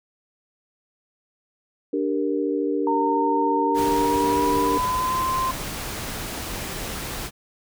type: chord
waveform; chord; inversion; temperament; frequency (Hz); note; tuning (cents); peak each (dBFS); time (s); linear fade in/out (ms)
sine; G minor; second; equal; 293.7 / 392 / 466.2; D4 / G4 / Bb4; 0 / 0 / 0; -24 / -26 / -26; 1.93-4.78; 5
type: tone with pitch glide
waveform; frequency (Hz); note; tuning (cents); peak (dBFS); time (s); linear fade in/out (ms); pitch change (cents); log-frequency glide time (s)
sine; 917 to 1041.3; A#5 to C6; -29 to -9; -21; 2.87-5.51; 2; +220; 3.69-5.27
type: noise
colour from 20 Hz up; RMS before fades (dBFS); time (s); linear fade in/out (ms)
pink; -31; 3.74-7.31; 50
effects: none